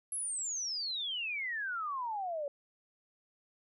sine exponential sweep, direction down, 11175 to 555 Hz, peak -34 dBFS, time 0.12-2.48 s, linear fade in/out 2 ms, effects none

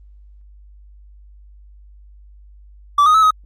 triangle tone with pitch steps, 1159 / 1245 / 1301 / 1263 Hz, D6 / D#6 / E6 / D#6, -23 / +1 / -23 / +26 cents, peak -7 dBFS, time 2.98-3.308 s, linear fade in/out 5 ms, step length 82 ms, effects added 50 Hz sine -41 dBFS peak until 3.45 s + Opus 24 kbps

